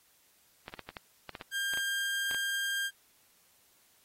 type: clicks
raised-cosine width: 0.3 ms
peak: -25 dBFS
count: 12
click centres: 0.681 / 0.739 / 0.793 / 0.89 / 0.968 / 1.293 / 1.352 / 1.412 / 1.737 / 1.774 / 2.312 / 2.346 s
type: tone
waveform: 30% pulse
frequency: 1600 Hz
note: G6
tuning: 35 cents sharp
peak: -28 dBFS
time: 1.51-2.91 s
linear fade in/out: 50 ms
effects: white hiss -66 dBFS RMS until 4.04 s + AAC 48 kbps